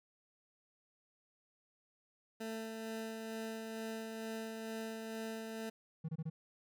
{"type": "tone with tremolo", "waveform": "20% pulse", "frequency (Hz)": 222.8, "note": "A3", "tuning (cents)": 22, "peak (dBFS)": -35, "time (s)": [2.4, 5.7], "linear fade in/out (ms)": 10, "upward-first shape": "sine", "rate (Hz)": 2.2, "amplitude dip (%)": 30}
{"type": "tone bursts", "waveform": "triangle", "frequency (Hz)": 159.7, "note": "D#3", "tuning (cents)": 45, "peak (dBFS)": -35, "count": 4, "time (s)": [6.04, 6.3], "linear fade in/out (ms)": 10, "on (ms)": 47, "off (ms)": 24}
{"effects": []}